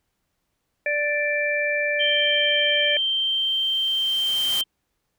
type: harmonic tone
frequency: 587.3 Hz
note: D5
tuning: in tune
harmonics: 1 / 3 / 4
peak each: -25 / -25 / -25 dBFS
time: 0.86-2.97 s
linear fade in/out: 2 ms
type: tone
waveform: sine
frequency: 3136 Hz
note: G7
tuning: in tune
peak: -20 dBFS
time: 1.99-4.64 s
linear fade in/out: 20 ms
type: noise with exponential growth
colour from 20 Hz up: white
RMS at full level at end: -30 dBFS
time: 2.81-4.61 s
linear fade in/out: 0 ms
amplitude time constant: 390 ms
effects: pink hiss -75 dBFS RMS until 5.18 s